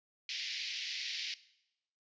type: band-pass noise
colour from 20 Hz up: white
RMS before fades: -40 dBFS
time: 0.29-1.34 s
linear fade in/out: 2 ms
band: 2000 to 5300 Hz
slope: 48 dB/octave
effects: noise-tail reverb RT60 0.8 s tail -18 dB re dry + resampled to 16000 Hz